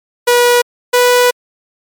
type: tone pair in turn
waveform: sawtooth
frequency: 484.9 / 492 Hz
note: B4 / B4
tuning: -32 / -7 cents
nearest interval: unison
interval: 25 cents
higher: second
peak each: -3 dBFS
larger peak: neither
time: 0.27-0.62 / 0.93-1.31 s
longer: second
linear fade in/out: 10 ms
effects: MP3 96 kbps